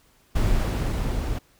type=noise with level ramp; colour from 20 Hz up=brown; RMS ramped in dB=-21 to -27 dBFS; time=0.35-1.39 s; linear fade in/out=10 ms; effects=pink hiss -60 dBFS RMS until 1.59 s